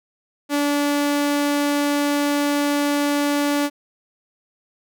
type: tone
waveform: sawtooth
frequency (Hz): 288.8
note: D4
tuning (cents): -29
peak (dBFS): -14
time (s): 0.49-3.7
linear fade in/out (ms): 50
effects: none